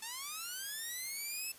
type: linear sweep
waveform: 5% pulse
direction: up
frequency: 870 to 2642 Hz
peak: -29 dBFS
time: 0.02-1.52 s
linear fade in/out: 5 ms
effects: white hiss -56 dBFS RMS until 1.58 s + resampled to 32000 Hz